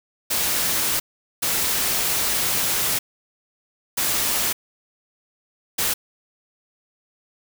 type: noise bursts at uneven times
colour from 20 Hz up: white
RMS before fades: -22 dBFS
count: 4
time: 0.3-1 / 1.42-2.99 / 3.97-4.53 / 5.78-5.94 s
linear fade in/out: 10 ms
effects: none